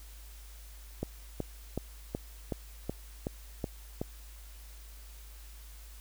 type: click train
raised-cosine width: 2 ms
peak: -19 dBFS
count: 9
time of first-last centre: 1.03-4.015 s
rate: 2.68 Hz
effects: added 52 Hz sine -47 dBFS peak until 6 s + white hiss -56 dBFS RMS until 6 s